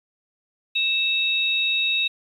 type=tone pair together; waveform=sine; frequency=2637 / 3775 Hz; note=E7 / A#7; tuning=0 / +21 cents; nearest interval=tritone; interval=621 cents; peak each=-22 dBFS; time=0.75-2.08 s; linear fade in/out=10 ms; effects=9-bit